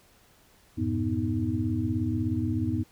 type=tone cluster; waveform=sine; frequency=89.4 / 106.1 / 125.4 / 246.7 / 313.3 Hz; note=F2 / G#2 / B2 / B3 / D#4; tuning=+41 / +38 / +27 / -2 / +12 cents; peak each=-32 / -30 / -38 / -30 / -31 dBFS; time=0.77-2.84 s; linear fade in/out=20 ms; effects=pink hiss -60 dBFS RMS until 2.91 s